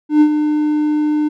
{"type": "tone with ADSR envelope", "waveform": "triangle", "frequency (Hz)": 301.2, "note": "D4", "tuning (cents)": 44, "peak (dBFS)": -3, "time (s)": [0.09, 1.29], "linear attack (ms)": 120, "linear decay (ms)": 74, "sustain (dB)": -8, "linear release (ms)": 17, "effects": []}